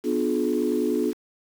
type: chord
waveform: sine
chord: B diminished seventh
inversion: none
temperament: just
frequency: 246.9 / 296.3 / 355.6 / 426.7 Hz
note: B3 / D4 / F4 / Ab4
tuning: 0 / +15 / +31 / +47 cents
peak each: -26 dBFS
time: 0.03-1.14 s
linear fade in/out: 50 ms
effects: tanh soft clip ceiling -12 dBFS + 7-bit